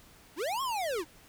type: linear two-way sweep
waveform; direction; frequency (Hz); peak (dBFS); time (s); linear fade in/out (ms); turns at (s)
square; up then down; 261.6 to 1108.7 to 281.6; -31; 0.36-1.05; 50; 0.62
effects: pink hiss -57 dBFS RMS until 1.28 s